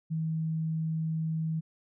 sine tone, 160.1 Hz, D#3, 50 cents sharp, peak -28 dBFS, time 0.1-1.61 s, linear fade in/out 20 ms, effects none

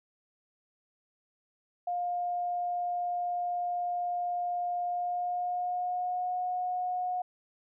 sine tone with pitch glide, 708 to 726.2 Hz, F5 to F#5, +23 to -33 cents, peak -29 dBFS, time 1.87-7.22 s, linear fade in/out 5 ms, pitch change +44 cents, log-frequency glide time 4.86-6.35 s, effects none

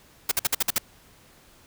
white noise bursts, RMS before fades -22 dBFS, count 7, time 0.29-0.783 s, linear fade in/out 5 ms, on 25 ms, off 53 ms, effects pink hiss -55 dBFS RMS until 1.66 s

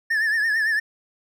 triangle tone with vibrato, 1760 Hz, A6, in tune, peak -17 dBFS, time 0.1-0.8 s, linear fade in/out 10 ms, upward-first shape triangle, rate 8.9 Hz, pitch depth 100 cents each way, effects none

